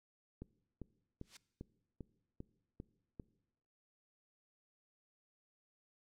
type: click train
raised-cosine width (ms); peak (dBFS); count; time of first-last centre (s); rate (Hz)
3; -33; 8; 0.42-3.198; 2.52
type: noise with exponential growth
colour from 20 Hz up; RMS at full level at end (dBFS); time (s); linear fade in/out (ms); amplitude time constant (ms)
blue; -42; 1.2-1.37; 5; 36
effects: noise-tail reverb RT60 0.9 s tail -21 dB re dry + low-pass 5000 Hz 12 dB/octave